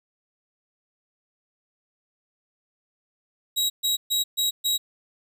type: tone bursts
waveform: sawtooth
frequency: 3836 Hz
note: A#7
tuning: 49 cents sharp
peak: -18 dBFS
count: 5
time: 3.56-4.78 s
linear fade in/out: 20 ms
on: 140 ms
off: 130 ms
effects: none